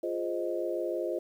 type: chord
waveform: sine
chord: F minor seventh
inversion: none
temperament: equal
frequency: 349.2 / 415.3 / 523.3 / 622.3 Hz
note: F4 / Ab4 / C5 / Eb5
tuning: 0 / 0 / 0 / 0 cents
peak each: -33 / -38 / -35 / -35 dBFS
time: 0.03-1.19 s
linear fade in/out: 5 ms
effects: 10-bit